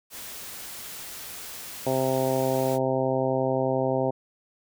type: noise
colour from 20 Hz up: white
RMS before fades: -39 dBFS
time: 0.1-2.79 s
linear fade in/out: 50 ms
type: harmonic tone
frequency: 131.5 Hz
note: C3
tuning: 9 cents sharp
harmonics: 1 / 2 / 3 / 4 / 5 / 6 / 7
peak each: -31 / -30 / -29 / -27 / -29 / -33 / -35 dBFS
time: 1.86-4.11 s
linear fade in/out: 10 ms
effects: none